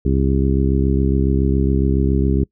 harmonic tone, 67.2 Hz, C2, 47 cents sharp, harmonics 1 / 2 / 3 / 4 / 5 / 6, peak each -17 / -20 / -22 / -23 / -24 / -25 dBFS, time 0.05-2.44 s, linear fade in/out 5 ms, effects noise-tail reverb RT60 0.1 s tail -24 dB re dry

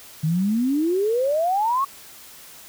sine exponential sweep, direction up, 150.7 to 1132 Hz, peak -18 dBFS, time 0.23-1.85 s, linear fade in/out 10 ms, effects white hiss -44 dBFS RMS until 2.68 s

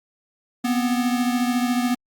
square beating tone pair, 243.3 / 257.3 Hz, B3 / C4, -26 / -29 cents, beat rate 14 Hz, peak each -21 / -27 dBFS, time 0.64-1.95 s, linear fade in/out 10 ms, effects Opus 48 kbps

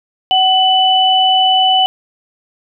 sine tone pair together, 753 / 2988 Hz, F#5 / F#7, +30 / +16 cents, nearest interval 2 octaves, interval 2386 cents, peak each -11 dBFS, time 0.31-1.86 s, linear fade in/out 0 ms, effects none

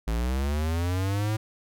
square linear sweep, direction up, 53.5 to 110 Hz, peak -25 dBFS, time 0.07-1.37 s, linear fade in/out 10 ms, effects none

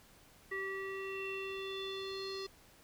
square tone with low-pass filter sweep, 387.2 Hz, G4, 21 cents flat, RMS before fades -41 dBFS, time 0.51-2.47 s, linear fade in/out 10 ms, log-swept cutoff 1900 to 4700 Hz, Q 7, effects pink hiss -62 dBFS RMS until 2.83 s

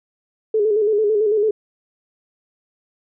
sine tone with vibrato, 423.9 Hz, G#4, 35 cents sharp, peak -14 dBFS, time 0.54-1.51 s, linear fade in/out 5 ms, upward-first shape square, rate 9 Hz, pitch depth 55 cents each way, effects none

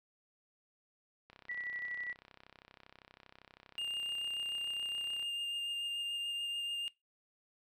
click train, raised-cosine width 0.3 ms, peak -38 dBFS, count 129, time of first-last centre 1.3-5.226 s, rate 32.6 Hz
sine tone with tremolo, 1951 Hz, B6, 22 cents flat, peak -37 dBFS, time 1.49-2.13 s, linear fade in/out 5 ms, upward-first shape square, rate 12 Hz, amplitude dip 30%
triangle tone with vibrato, 2813 Hz, F7, 12 cents sharp, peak -34 dBFS, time 3.78-6.88 s, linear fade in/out 0 ms, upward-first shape sine, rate 6.9 Hz, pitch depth 9 cents each way
effects noise-tail reverb RT60 0.2 s tail -20 dB re dry

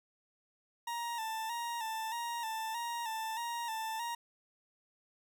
40% pulse tone with vibrato, 913 Hz, A#5, 36 cents flat, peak -35 dBFS, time 0.87-4.15 s, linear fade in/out 5 ms, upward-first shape square, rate 1.6 Hz, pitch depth 52 cents each way, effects none

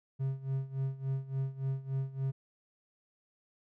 triangle tone with tremolo, 134.4 Hz, C3, 47 cents sharp, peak -27 dBFS, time 0.19-2.32 s, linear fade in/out 20 ms, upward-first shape sine, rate 3.5 Hz, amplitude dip 85%, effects none

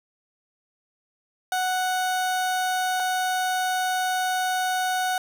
30% pulse tone pair in turn, 740 / 740 Hz, F#5 / F#5, 0 / 0 cents, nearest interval unison, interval 0 cents, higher neither, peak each -20 dBFS, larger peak neither, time 1.52-3 / 3-5.18 s, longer second, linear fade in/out 2 ms, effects none

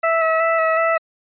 20% pulse tone with vibrato, 652 Hz, E5, 19 cents flat, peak -10 dBFS, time 0.03-0.98 s, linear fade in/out 10 ms, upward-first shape square, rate 2.7 Hz, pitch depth 17 cents each way, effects resampled to 8000 Hz

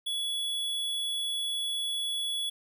square tone, 3389 Hz, G#7, 34 cents sharp, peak -30 dBFS, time 0.06-2.5 s, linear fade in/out 10 ms, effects none

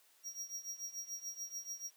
square tone with tremolo, 5670 Hz, F8, 25 cents sharp, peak -39 dBFS, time 0.23-1.91 s, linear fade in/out 50 ms, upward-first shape triangle, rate 6.9 Hz, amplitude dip 90%, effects white hiss -68 dBFS RMS until 1.96 s + high-pass 400 Hz 12 dB/octave

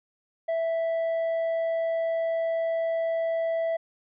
sine tone with tanh clipping, 659 Hz, E5, 1 cent flat, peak -25 dBFS, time 0.48-3.77 s, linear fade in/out 10 ms, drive 4 dB, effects none

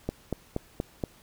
click train, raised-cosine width 2 ms, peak -15 dBFS, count 5, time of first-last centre 0.09-1.038 s, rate 4.22 Hz, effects pink hiss -57 dBFS RMS until 1.22 s

